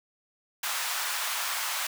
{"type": "high-pass noise", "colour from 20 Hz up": "pink", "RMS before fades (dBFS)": -31, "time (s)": [0.63, 1.87], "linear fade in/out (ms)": 5, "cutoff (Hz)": 860, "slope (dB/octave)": 24, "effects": []}